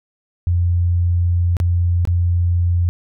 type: tone with dropouts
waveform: sine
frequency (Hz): 87.31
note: F2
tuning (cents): 0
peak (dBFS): -13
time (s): 0.47-2.89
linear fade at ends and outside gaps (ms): 0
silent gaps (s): 1.568-1.601 / 2.052-2.074
effects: none